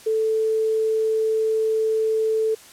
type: tone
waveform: sine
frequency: 440 Hz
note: A4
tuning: in tune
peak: -18 dBFS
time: 0.06-2.55 s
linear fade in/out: 10 ms
effects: white hiss -46 dBFS RMS until 2.72 s + low-pass 11000 Hz 12 dB/octave